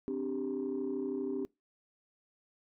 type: chord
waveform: sine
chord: C suspended second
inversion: none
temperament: just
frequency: 261.6 / 294.3 / 392.4 Hz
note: C4 / D4 / G4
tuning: 0 / +4 / +2 cents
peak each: -36 / -37 / -35 dBFS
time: 0.08-1.45 s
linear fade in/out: 0 ms
effects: noise-tail reverb RT60 0.2 s tail -24 dB re dry + tanh soft clip ceiling -27 dBFS